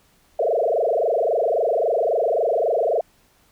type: tone with frequency modulation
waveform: sine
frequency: 561 Hz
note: C#5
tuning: 21 cents sharp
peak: -17 dBFS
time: 0.39-3.01 s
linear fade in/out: 5 ms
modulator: 23.7 Hz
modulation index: 5.4
effects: pink hiss -59 dBFS RMS until 3.51 s